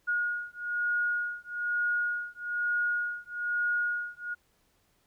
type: beating tone pair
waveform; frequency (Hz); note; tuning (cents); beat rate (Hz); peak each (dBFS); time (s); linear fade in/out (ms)
sine; 1439 / 1440.1; F#6 / F#6; -49 / -47; 1.1; -31; 0.07-4.35; 20
effects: pink hiss -70 dBFS RMS until 5.06 s